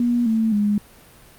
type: tone with pitch steps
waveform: sine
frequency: 240.2 / 222.8 / 206.7 Hz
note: B3 / A3 / G#3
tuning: -48 / +22 / -8 cents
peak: -16 dBFS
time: 0-0.78 s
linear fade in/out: 2 ms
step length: 260 ms
effects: pink hiss -48 dBFS RMS until 1.38 s + Opus 48 kbps